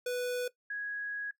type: tone pair in turn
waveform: square / sine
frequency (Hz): 493.9 / 1661.3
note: B4 / G#6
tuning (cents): 0 / 0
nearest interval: octave + major sixth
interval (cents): 2100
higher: second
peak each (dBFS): -32 / -34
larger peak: first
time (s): 0.06-0.48 / 0.7-1.31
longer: second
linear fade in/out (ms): 5
effects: noise-tail reverb RT60 0.1 s tail -17 dB re dry